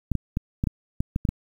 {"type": "clicks", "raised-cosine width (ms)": 5, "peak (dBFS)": -11, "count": 9, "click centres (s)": [0.117, 0.153, 0.371, 0.639, 0.672, 1.005, 1.161, 1.252, 1.29], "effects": ["8-bit"]}